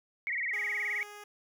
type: tone with vibrato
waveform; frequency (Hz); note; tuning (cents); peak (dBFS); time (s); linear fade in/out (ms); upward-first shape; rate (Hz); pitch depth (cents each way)
sine; 2057; C7; -30; -30; 0.27-1.03; 0; sine; 19; 170
type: tone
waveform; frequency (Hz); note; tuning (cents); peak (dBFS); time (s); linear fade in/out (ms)
10% pulse; 414.2; G#4; -5; -37; 0.53-1.24; 5
effects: none